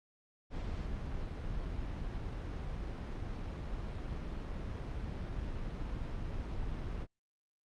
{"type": "noise", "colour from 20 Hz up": "brown", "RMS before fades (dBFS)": -39, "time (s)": [0.5, 7.07], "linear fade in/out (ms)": 50, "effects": ["low-pass 5000 Hz 12 dB/octave", "Opus 48 kbps"]}